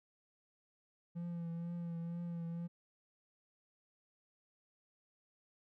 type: tone with vibrato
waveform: triangle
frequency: 170 Hz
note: F3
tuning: 46 cents flat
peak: -37 dBFS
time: 1.15-2.68 s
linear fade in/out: 20 ms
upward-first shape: triangle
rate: 2.1 Hz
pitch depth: 34 cents each way
effects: none